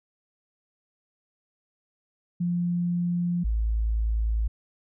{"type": "tone pair in turn", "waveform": "sine", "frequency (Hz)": [174.61, 55], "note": ["F3", "A1"], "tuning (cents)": [0, 0], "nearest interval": "octave + minor sixth", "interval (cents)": 2000, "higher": "first", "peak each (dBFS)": [-23, -22], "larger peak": "second", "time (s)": [[2.4, 3.44], [3.44, 4.48]], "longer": "neither", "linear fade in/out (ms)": 10, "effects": []}